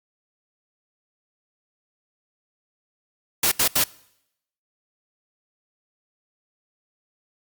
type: noise bursts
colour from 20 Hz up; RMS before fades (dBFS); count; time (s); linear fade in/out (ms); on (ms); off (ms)
white; -19; 3; 3.43-3.84; 5; 86; 76
effects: noise-tail reverb RT60 0.8 s tail -23 dB re dry + Opus 48 kbps

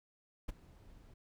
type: noise with ADSR envelope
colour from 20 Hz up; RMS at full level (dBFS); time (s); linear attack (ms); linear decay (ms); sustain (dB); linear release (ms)
brown; -37; 0.48-1.14; 11; 18; -21; 6
effects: none

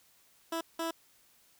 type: tone bursts at uneven times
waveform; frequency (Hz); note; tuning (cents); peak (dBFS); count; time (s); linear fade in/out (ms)
15% pulse; 329.6; E4; 0; -26; 2; 0.52-0.61 / 0.79-0.91; 5
effects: white hiss -65 dBFS RMS until 1.59 s

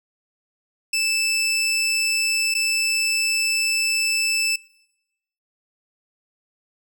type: tone with dropouts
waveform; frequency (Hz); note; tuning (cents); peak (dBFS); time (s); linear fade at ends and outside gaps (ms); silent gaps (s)
20% pulse; 2637; E7; 0; -15; 0.93-4.56; 5; 2.541-2.549
effects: noise-tail reverb RT60 0.9 s tail -23 dB re dry

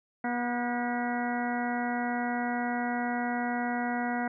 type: harmonic tone with a mistuned harmonic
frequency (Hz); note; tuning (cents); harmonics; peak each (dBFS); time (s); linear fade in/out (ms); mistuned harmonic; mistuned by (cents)
242.1; B3; -34; 1 / 2 / 3 / 4 / 5 / 6 / 7 / 8 / 9; -31 / -41 / -33 / -40 / -47 / -38 / -43 / -39 / -48; 0.24-4.28; 5; 7; -88
effects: none

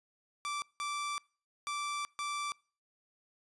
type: tone bursts at uneven times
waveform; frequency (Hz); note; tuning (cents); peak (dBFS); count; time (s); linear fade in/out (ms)
sawtooth; 1168; D6; -10; -31; 4; 0.45-0.62 / 0.8-1.18 / 1.67-2.05 / 2.19-2.52; 0
effects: noise-tail reverb RT60 0.4 s tail -25 dB re dry + resampled to 24000 Hz

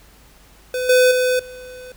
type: tone with level steps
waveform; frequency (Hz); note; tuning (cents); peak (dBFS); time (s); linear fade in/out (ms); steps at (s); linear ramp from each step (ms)
square; 504; B4; +35; -21 / -11 / -16 / -35; 0.74-1.92; 2; 0.89 / 1.11 / 1.39; 5
effects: added 50 Hz sine -50 dBFS peak until 1.96 s + pink hiss -50 dBFS RMS until 1.96 s

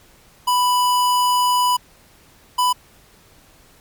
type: tone pair in turn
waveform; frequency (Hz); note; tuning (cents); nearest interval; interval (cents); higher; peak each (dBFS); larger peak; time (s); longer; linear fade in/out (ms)
square; 990 / 994.4; B5 / B5; +4 / +12; unison; 8; second; -15 / -15; neither; 0.47-1.77 / 2.58-2.73; first; 10
effects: pink hiss -51 dBFS RMS until 3.8 s + MP3 96 kbps

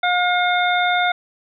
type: harmonic tone with a mistuned harmonic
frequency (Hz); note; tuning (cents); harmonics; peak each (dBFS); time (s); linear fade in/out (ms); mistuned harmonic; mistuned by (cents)
715; F5; +41; 1 / 2 / 3 / 5; -18 / -21 / -23 / -25; 0.03-1.12; 5; 5; +17
effects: none

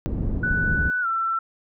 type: low-pass noise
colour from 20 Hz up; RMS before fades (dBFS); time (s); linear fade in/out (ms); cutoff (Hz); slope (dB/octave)
pink; -25; 0.06-0.9; 0; 240; 12
type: tone with pitch glide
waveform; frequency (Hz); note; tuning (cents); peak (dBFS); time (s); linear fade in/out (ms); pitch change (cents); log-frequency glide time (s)
sine; 1488 to 1341.1; F#6 to E6; +9 to +29; -21; 0.43-1.39; 5; -180; 1.01-1.07
effects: none

